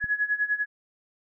sine tone with tremolo, 1684 Hz, G#6, 24 cents sharp, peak -20 dBFS, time 0-0.66 s, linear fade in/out 50 ms, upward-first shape sine, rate 10 Hz, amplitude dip 85%
click, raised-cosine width 5 ms, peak -28 dBFS, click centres 0.042 s
effects none

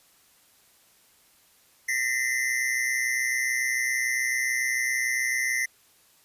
square tone cluster, 1823 / 1934 / 2061 Hz, A#6 / B6 / C7, -39 / -37 / -27 cents, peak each -32 / -31 / -27 dBFS, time 1.88-5.66 s, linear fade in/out 10 ms, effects white hiss -60 dBFS RMS until 6.24 s + resampled to 32000 Hz

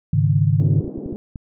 sine chord, Ab suspended fourth, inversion none, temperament equal, 103.83 / 138.59 / 155.56 Hz, Ab2 / Db3 / Eb3, 0 / 0 / 0 cents, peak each -18 dBFS, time 0.13-0.81 s, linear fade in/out 5 ms
pink band-pass noise, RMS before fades -30 dBFS, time 0.6-1.16 s, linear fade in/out 0 ms, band 220 to 390 Hz, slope 24 dB/octave
clicks, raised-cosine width 5 ms, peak -19 dBFS, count 6, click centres 0.845 / 0.879 / 0.979 / 1.061 / 1.127 / 1.358 s
effects none

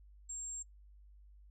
sine tone, 7459 Hz, A#8, in tune, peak -40 dBFS, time 0.29-0.63 s, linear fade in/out 10 ms, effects noise-tail reverb RT60 0.1 s tail -24 dB re dry + added 50 Hz sine -56 dBFS peak until 1.5 s

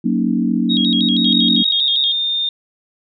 sine chord, D# minor seventh, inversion first, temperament equal, 185 / 233.1 / 277.2 / 311.1 Hz, F#3 / A#3 / C#4 / D#4, 0 / 0 / 0 / 0 cents, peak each -20 / -17 / -21 / -23 dBFS, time 0.04-1.63 s, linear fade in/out 10 ms
sine tone with vibrato, 3520 Hz, A7, in tune, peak -16 dBFS, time 0.69-2.13 s, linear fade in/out 20 ms, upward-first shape square, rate 6.3 Hz, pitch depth 120 cents each way
sine tone with pitch glide, 3729 to 3635 Hz, A#7 to A#7, 0 to -44 cents, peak -16 dBFS, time 1.25-2.49 s, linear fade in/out 2 ms, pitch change -44 cents, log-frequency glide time 1.71-1.81 s
effects none

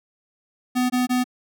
square tone bursts, 250.2 Hz, B3, 23 cents sharp, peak -19 dBFS, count 3, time 0.75-1.242 s, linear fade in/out 20 ms, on 150 ms, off 21 ms, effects none

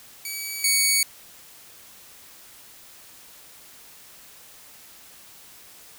10% pulse tone pair in turn, 2279 / 2237 Hz, C#7 / C#7, +47 / +15 cents, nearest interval unison, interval 32 cents, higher first, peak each -21 / -9 dBFS, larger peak second, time 0.25-0.64 / 0.64-1.03 s, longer neither, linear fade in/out 2 ms, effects white hiss -48 dBFS RMS until 5.98 s

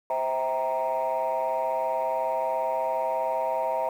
sine chord, C dominant seventh, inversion none, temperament equal with one note detuned, 523.3 / 648.7 / 784 / 932.3 Hz, C5 / E5 / G5 / Bb5, 0 / -28 / 0 / 0 cents, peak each -30 / -27 / -32 / -27 dBFS, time 0.1-3.89 s, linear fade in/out 2 ms, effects tanh soft clip ceiling -19 dBFS + 9-bit

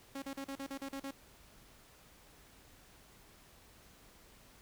sawtooth tone bursts, 273.7 Hz, C#4, 22 cents flat, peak -36 dBFS, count 9, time 0.15-1.11 s, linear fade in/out 5 ms, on 72 ms, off 39 ms, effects added 50 Hz sine -70 dBFS peak until 4.61 s + pink hiss -61 dBFS RMS until 4.61 s

